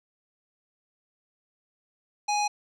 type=tone with low-pass filter; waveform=square; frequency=830.6 Hz; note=G#5; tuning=in tune; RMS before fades=-26 dBFS; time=2.28-2.48 s; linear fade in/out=10 ms; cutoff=6000 Hz; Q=2.2; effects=none